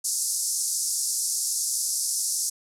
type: band-pass noise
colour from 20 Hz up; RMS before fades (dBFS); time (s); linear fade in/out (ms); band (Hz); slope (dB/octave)
white; -27; 0.04-2.5; 10; 5000 to 11000; 48
effects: none